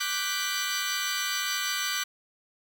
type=chord; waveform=15% pulse; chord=G major seventh; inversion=second; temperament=equal; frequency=1174.7 / 1480 / 1568 / 1975.5 Hz; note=D6 / F#6 / G6 / B6; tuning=0 / 0 / 0 / 0 cents; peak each=-27 / -26 / -28 / -27 dBFS; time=0-2.04 s; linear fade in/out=10 ms; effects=none